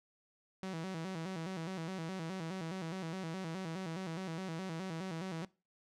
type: tone with vibrato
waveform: sawtooth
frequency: 175.4 Hz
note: F3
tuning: 8 cents sharp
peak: -35 dBFS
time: 0.63-5.45 s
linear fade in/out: 0 ms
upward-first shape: square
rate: 4.8 Hz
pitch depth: 130 cents each way
effects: noise-tail reverb RT60 0.3 s tail -21 dB re dry + low-pass 7000 Hz 12 dB/octave